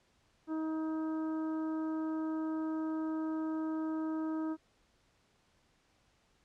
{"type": "harmonic tone", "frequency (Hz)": 316.2, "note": "D#4", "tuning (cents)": 28, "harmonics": [1, 2, 3, 4, 5], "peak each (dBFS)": [-33, -47, -48, -49, -56], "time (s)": [0.47, 4.57], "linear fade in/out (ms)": 50, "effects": ["pink hiss -71 dBFS RMS until 6.44 s", "low-pass 7000 Hz 12 dB/octave"]}